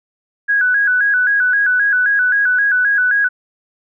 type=tone with vibrato; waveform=sine; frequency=1568 Hz; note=G6; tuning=in tune; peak=-11 dBFS; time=0.48-3.29 s; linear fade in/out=20 ms; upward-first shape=square; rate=3.8 Hz; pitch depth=87 cents each way; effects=none